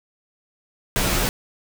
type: noise with comb filter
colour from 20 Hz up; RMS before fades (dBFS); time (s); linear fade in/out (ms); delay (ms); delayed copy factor
pink; -21; 0.96-1.29; 0; 13; -0.85
effects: none